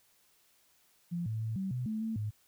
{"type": "tone with pitch steps", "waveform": "sine", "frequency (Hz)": [172.6, 110.5, 111.3, 191.8, 124.9, 217.8, 222.9, 106.1], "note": ["F3", "A2", "A2", "G3", "B2", "A3", "A3", "G#2"], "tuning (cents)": [-20, 8, 20, -37, 20, -17, 23, 38], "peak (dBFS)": -32, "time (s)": [1.11, 2.31], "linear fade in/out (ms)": 20, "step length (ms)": 150, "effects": ["white hiss -68 dBFS RMS until 2.47 s"]}